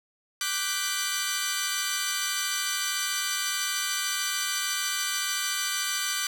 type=chord; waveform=10% pulse; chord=G major seventh; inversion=second; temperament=equal with one note detuned; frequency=1174.7 / 1480 / 1561.7 / 1975.5 Hz; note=D6 / F#6 / G6 / B6; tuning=0 / 0 / -7 / 0 cents; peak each=-24 dBFS; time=0.41-6.27 s; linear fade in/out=2 ms; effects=none